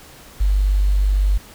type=tone with quantisation; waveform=sine; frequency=49 Hz; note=G1; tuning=in tune; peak=-13 dBFS; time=0.4-1.38 s; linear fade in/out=10 ms; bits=7; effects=pink hiss -43 dBFS RMS until 1.54 s